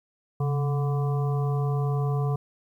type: harmonic tone with a mistuned harmonic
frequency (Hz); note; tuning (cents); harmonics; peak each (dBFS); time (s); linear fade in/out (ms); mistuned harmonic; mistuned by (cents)
145.1; D3; -21; 1 / 3 / 5 / 7 / 8; -23 / -33 / -37 / -40 / -41; 0.4-2.36; 5; 1; -94
effects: 10-bit